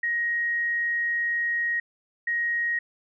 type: tone bursts at uneven times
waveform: sine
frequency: 1882 Hz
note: A#6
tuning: 16 cents sharp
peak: -23 dBFS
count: 2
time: 0.03-1.8 / 2.27-2.79 s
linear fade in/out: 5 ms
effects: none